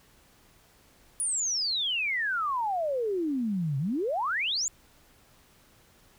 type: exponential two-way sweep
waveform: sine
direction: down then up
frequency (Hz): 9980 to 131.1 to 7360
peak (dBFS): -26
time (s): 1.2-4.68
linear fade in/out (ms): 0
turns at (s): 3.78
effects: pink hiss -60 dBFS RMS until 6.18 s